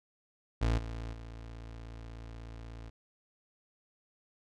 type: tone with level steps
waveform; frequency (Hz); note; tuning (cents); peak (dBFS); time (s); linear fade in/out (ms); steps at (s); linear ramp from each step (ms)
30% pulse; 56.5; A1; +47; -24 / -35 / -41; 0.61-2.9; 10; 0.77 / 1.12; 20
effects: low-pass 6000 Hz 12 dB/octave